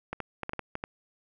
clicks, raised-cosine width 0.5 ms, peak -18 dBFS, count 8, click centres 0.13 / 0.203 / 0.433 / 0.494 / 0.534 / 0.593 / 0.754 / 0.839 s, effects none

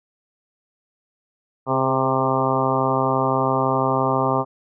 harmonic tone with a mistuned harmonic, 131.9 Hz, C3, 14 cents sharp, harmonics 1 / 2 / 3 / 4 / 5 / 6 / 7 / 8 / 9, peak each -26 / -26 / -26 / -26 / -26 / -26 / -26 / -26 / -26 dBFS, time 1.66-4.45 s, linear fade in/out 50 ms, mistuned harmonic 3, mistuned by +26 cents, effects none

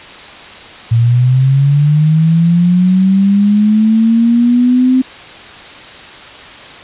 sine linear sweep, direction up, 113.6 to 260 Hz, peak -6 dBFS, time 0.91-5.02 s, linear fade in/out 10 ms, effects white hiss -32 dBFS RMS until 6.83 s + resampled to 8000 Hz

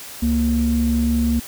sine tone pair together, 69.3 / 233.1 Hz, C#2 / A#3, 0 / 0 cents, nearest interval octave + major sixth, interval 2100 cents, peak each -19 / -16 dBFS, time 0.22-1.4 s, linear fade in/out 10 ms, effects tanh soft clip ceiling -10 dBFS + white hiss -36 dBFS RMS until 1.47 s

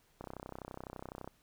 click train, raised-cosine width 1 ms, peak -29 dBFS, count 35, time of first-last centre 0.21-1.276 s, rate 31.9 Hz, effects pink hiss -70 dBFS RMS until 1.42 s

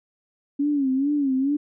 sine tone with vibrato, 277.2 Hz, C#4, in tune, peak -19 dBFS, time 0.59-1.57 s, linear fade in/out 10 ms, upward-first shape sine, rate 2.3 Hz, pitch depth 110 cents each way, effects none

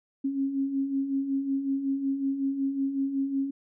sine beating tone pair, 268.7 / 274.1 Hz, C4 / C#4, +46 / -19 cents, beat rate 5.4 Hz, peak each -34 / -26 dBFS, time 0.24-3.51 s, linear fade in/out 10 ms, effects none

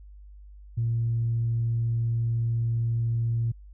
sine tone, 115.8 Hz, A#2, 11 cents flat, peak -22 dBFS, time 0.77-3.52 s, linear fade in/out 10 ms, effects tanh soft clip ceiling -18 dBFS + added 50 Hz sine -44 dBFS peak until 3.73 s

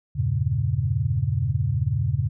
sine chord, E diminished seventh, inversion none, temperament equal, 82.41 / 98 / 116.54 / 138.59 Hz, E2 / G2 / Bb2 / Db3, 0 / 0 / 0 / 0 cents, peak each -29 / -26 / -25 / -25 dBFS, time 0.15-2.29 s, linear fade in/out 20 ms, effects none

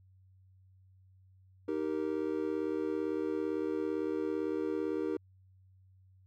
triangle chord, Eb major, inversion none, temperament just, 311.1 / 388.9 / 466.7 Hz, Eb4 / G4 / Bb4, 0 / -14 / +2 cents, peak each -33 / -34 / -35 dBFS, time 1.68-5.17 s, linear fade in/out 5 ms, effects added 94 Hz sine -59 dBFS peak until 6.26 s

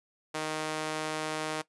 sawtooth tone with high-pass filter, 155.56 Hz, D#3, in tune, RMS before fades -34 dBFS, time 0.34-1.62 s, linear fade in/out 10 ms, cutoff 440 Hz, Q 0.72, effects noise-tail reverb RT60 0.1 s tail -18 dB re dry + resampled to 24000 Hz

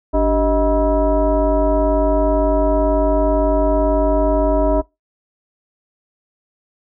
sine tone with frequency modulation, 290 Hz, D4, 22 cents flat, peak -12 dBFS, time 0.13-4.82 s, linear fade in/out 20 ms, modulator 339 Hz, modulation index 1.6, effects noise-tail reverb RT60 0.2 s tail -23 dB re dry

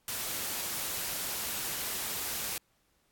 white noise, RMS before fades -35 dBFS, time 0.08-2.58 s, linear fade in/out 2 ms, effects pink hiss -72 dBFS RMS until 3.11 s + AAC 64 kbps

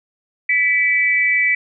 sine tone pair together, 1975.5 / 2303 Hz, B6 / D7, 0 / -34 cents, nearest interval minor third, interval 266 cents, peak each -16 dBFS, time 0.49-1.55 s, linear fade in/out 5 ms, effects none

